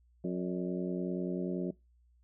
harmonic tone with a mistuned harmonic, 90.3 Hz, F#2, 42 cents flat, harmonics 2 / 3 / 4 / 5 / 6 / 7, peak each -34 / -39 / -37 / -44 / -45 / -48 dBFS, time 0.24-1.71 s, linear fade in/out 5 ms, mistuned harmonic 6, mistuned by +100 cents, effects noise-tail reverb RT60 0.2 s tail -21 dB re dry + added 60 Hz sine -63 dBFS peak until 2.23 s

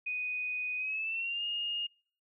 sine tone with pitch glide, 2489 to 2843 Hz, D#7 to F7, 0 to +30 cents, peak -32 dBFS, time 0.06-1.87 s, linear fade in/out 10 ms, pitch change +230 cents, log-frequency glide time 0.77-1.44 s, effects noise-tail reverb RT60 0.5 s tail -26 dB re dry

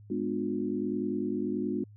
sine chord, G# diminished seventh, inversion none, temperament just, 207.7 / 249.2 / 299 / 358.8 Hz, G#3 / B3 / D4 / F4, 0 / +16 / +31 / +47 cents, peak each -34 dBFS, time 0.1-1.84 s, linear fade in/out 5 ms, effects added 104 Hz sine -49 dBFS peak until 1.96 s

